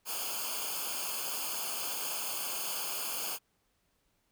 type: noise with comb filter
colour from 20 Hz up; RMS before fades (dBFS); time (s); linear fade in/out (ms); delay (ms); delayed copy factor
white; -36; 0.05-3.39; 50; 0.52; -1
effects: pink hiss -75 dBFS RMS until 4.31 s